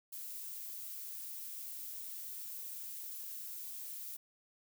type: noise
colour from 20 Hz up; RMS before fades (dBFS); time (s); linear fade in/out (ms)
violet; -45; 0.12-4.17; 10
effects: none